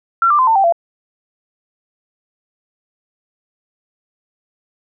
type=tone with pitch steps; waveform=sine; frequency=1360 / 1183.9 / 1030.7 / 897.3 / 781.1 / 680 Hz; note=F6 / D6 / C6 / A5 / G5 / F5; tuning=-46 / +14 / -26 / +34 / -6 / -46 cents; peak=-9 dBFS; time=0.22-0.724 s; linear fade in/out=2 ms; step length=84 ms; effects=none